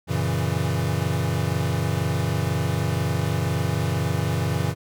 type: chord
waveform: square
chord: F# dominant seventh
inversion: none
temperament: equal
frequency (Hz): 92.5 / 116.54 / 138.59 / 164.81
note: F#2 / A#2 / C#3 / E3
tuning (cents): 0 / 0 / 0 / 0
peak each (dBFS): -28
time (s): 0.07-4.75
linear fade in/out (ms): 50
effects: none